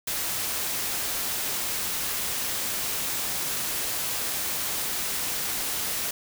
white noise, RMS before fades -29 dBFS, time 0.07-6.11 s, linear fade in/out 5 ms, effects none

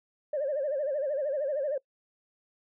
sine tone with vibrato, 569 Hz, C#5, 45 cents sharp, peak -26 dBFS, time 0.33-1.78 s, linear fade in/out 5 ms, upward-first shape sine, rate 13 Hz, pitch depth 130 cents each way, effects noise-tail reverb RT60 0.1 s tail -25 dB re dry + tanh soft clip ceiling -23 dBFS

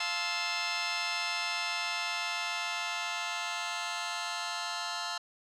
10% pulse chord, F major seventh, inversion none, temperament just, 698.5 / 873.1 / 1047.7 / 1309.6 Hz, F5 / A5 / C6 / E6, 0 / -14 / +2 / -12 cents, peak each -29 dBFS, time 0-5.18 s, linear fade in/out 5 ms, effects low-pass 6000 Hz 12 dB/octave

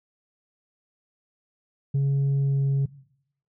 sine tone with pitch glide, 138.59 to 137.71 Hz, C#3 to C#3, 0 to -11 cents, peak -17 dBFS, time 1.94-2.86 s, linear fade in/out 10 ms, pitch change -11 cents, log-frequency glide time 2.38-2.62 s, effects noise-tail reverb RT60 0.7 s tail -20 dB re dry + tanh soft clip ceiling -19 dBFS

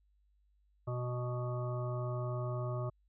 harmonic tone, 123.47 Hz, B2, in tune, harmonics 1 / 3 / 5 / 7 / 9 / 10, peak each -35 / -44 / -42 / -53 / -47 / -50 dBFS, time 0.87-2.9 s, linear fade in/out 10 ms, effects added 50 Hz sine -68 dBFS peak until 3.08 s

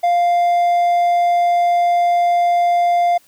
triangle tone, 698.5 Hz, F5, in tune, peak -10 dBFS, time 0.03-3.18 s, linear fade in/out 10 ms, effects white hiss -53 dBFS RMS until 3.27 s

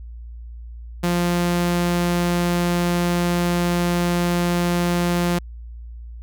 sawtooth tone, 174.61 Hz, F3, in tune, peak -14 dBFS, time 1.03-5.39 s, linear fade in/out 10 ms, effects added 58 Hz sine -33 dBFS peak until 6.22 s

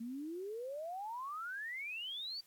sine exponential sweep, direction up, 223.3 to 4699 Hz, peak -40 dBFS, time 0-2.41 s, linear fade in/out 10 ms, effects white hiss -68 dBFS RMS until 2.46 s + AAC 64 kbps

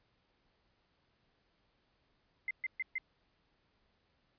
sine tone bursts, 2075 Hz, C7, 15 cents flat, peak -33 dBFS, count 4, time 2.48-2.982 s, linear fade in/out 2 ms, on 28 ms, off 130 ms, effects pink hiss -75 dBFS RMS until 4.38 s + resampled to 11025 Hz

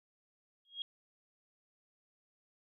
sine tone with exponential growth, 3273 Hz, G#7, 26 cents flat, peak -33 dBFS, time 0.65-0.82 s, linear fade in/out 1 ms, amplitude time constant 35 ms, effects none

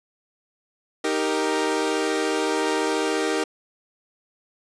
sawtooth chord, Eb major, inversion none, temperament equal, 311.1 / 392 / 466.2 Hz, Eb4 / G4 / Bb4, 0 / 0 / 0 cents, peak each -22 dBFS, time 1.04-3.44 s, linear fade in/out 5 ms, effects resampled to 22050 Hz

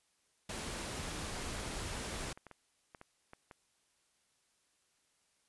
pink noise, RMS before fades -41 dBFS, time 0.49-2.33 s, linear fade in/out 5 ms
clicks, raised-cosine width 0.5 ms, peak -35 dBFS, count 12, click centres 0.931 / 1.064 / 1.41 / 1.551 / 1.633 / 2.375 / 2.467 / 2.513 / 2.948 / 3.014 / 3.334 / 3.512 s
effects white hiss -75 dBFS RMS until 5.48 s + resampled to 24000 Hz

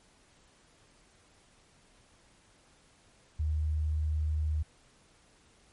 sine tone, 76.9 Hz, D#2, 20 cents flat, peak -27 dBFS, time 3.39-4.63 s, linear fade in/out 10 ms, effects pink hiss -63 dBFS RMS until 5.72 s + MP3 48 kbps

